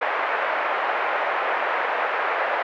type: band-pass noise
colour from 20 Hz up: pink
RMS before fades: -24 dBFS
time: 0.01-2.63 s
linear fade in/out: 10 ms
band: 550 to 2100 Hz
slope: 24 dB/octave
effects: none